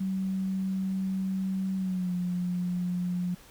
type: tone with pitch glide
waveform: sine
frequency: 190.3 to 178.58 Hz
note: F#3 to F3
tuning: +49 to +39 cents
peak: -27 dBFS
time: 0-3.35 s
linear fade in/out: 10 ms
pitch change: -110 cents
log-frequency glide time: 1.77-2.13 s
effects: pink hiss -54 dBFS RMS until 3.5 s